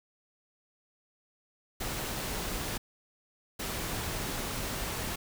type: noise bursts at uneven times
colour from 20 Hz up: pink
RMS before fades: -35 dBFS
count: 2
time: 1.8-2.78 / 3.59-5.16 s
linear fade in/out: 10 ms
effects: none